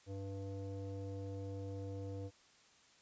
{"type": "tone with low-pass filter", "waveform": "square", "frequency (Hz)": 98, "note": "G2", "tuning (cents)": 0, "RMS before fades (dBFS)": -44, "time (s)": [0.06, 2.31], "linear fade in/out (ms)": 50, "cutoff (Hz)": 510, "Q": 2.7, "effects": ["white hiss -66 dBFS RMS until 3.01 s", "resampled to 16000 Hz"]}